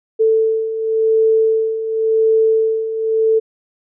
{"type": "beating tone pair", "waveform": "sine", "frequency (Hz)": [442.6, 443.52], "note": ["A4", "A4"], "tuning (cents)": [10, 14], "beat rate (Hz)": 0.92, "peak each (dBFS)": [-19, -13], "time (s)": [0.19, 3.4], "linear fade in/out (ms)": 20, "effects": []}